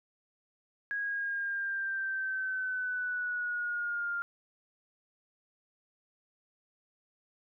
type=linear sweep; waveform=sine; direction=down; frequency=1653 to 1396.9 Hz; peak=-31 dBFS; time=0.91-4.22 s; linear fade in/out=0 ms; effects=none